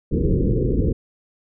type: low-pass noise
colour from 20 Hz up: pink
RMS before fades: -19 dBFS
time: 0.11-0.93 s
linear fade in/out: 10 ms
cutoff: 500 Hz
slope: 96 dB/octave
effects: none